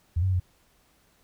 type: tone with pitch steps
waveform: sine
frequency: 84.2 / 94.5 / 93.4 / 90.3 Hz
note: E2 / F#2 / F#2 / F#2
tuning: +37 / +37 / +17 / -42 cents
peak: -21 dBFS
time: 0.16-0.4 s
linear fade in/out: 10 ms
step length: 60 ms
effects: pink hiss -64 dBFS RMS until 1.23 s